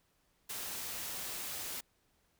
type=noise; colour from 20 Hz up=white; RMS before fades=-41 dBFS; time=0.49-1.81 s; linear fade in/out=10 ms; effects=pink hiss -74 dBFS RMS until 2.39 s